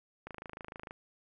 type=click train; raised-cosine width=0.5 ms; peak=-28 dBFS; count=18; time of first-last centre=0.27-0.909 s; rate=26.6 Hz; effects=none